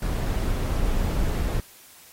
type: noise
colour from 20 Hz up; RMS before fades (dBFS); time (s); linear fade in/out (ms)
brown; -24; 0.02-1.6; 2
effects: white hiss -50 dBFS RMS until 2.12 s + AAC 48 kbps